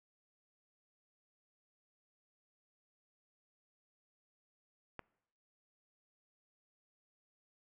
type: click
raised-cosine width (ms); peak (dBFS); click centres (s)
0.5; -28; 4.993
effects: noise-tail reverb RT60 0.8 s tail -24 dB re dry